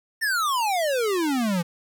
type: exponential sweep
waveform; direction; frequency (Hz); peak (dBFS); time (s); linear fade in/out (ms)
square; down; 1843 to 164.81; -22; 0.21-1.63; 20
effects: 9-bit